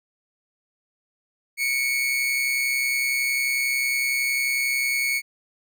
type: tone pair together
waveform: 40% pulse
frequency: 2204 / 2335 Hz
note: C#7 / D7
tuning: -11 / -11 cents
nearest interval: minor second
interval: 100 cents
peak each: -21 / -30 dBFS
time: 1.57-5.22 s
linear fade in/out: 50 ms
effects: none